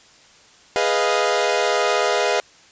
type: chord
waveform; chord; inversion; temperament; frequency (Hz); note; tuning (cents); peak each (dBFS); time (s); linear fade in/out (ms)
sawtooth; F half-diminished seventh; first; equal; 415.3 / 493.9 / 622.3 / 698.5; Ab4 / Cb5 / Eb5 / F5; 0 / 0 / 0 / 0; -19; 0.76-2.4; 0
effects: white hiss -50 dBFS RMS until 2.71 s + resampled to 16000 Hz